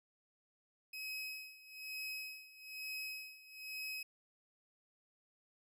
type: tone with tremolo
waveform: 30% pulse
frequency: 2549 Hz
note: D#7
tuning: 41 cents sharp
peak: -38 dBFS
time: 0.93-4.03 s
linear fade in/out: 5 ms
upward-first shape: sine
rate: 1.1 Hz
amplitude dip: 85%
effects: none